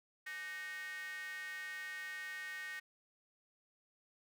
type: tone with high-pass filter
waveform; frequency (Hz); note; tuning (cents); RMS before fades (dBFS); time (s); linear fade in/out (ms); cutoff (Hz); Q
square; 169; E3; +43; -45; 0.26-2.8; 10; 1800; 8.2
effects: none